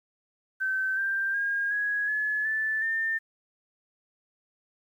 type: tone with pitch steps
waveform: sine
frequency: 1540 / 1580.6 / 1622.2 / 1664.9 / 1708.7 / 1753.7 / 1799.9 Hz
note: G6 / G6 / G#6 / G#6 / G#6 / A6 / A6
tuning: -31 / +14 / -41 / +4 / +49 / -6 / +39 cents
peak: -25 dBFS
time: 0.6-3.19 s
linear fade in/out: 20 ms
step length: 370 ms
effects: 10-bit